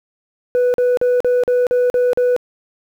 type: tone bursts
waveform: sine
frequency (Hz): 493.9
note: B4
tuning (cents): 0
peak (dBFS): -9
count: 8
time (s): 0.55-2.364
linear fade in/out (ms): 0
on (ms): 190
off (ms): 42
effects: tanh soft clip ceiling -11 dBFS + 8-bit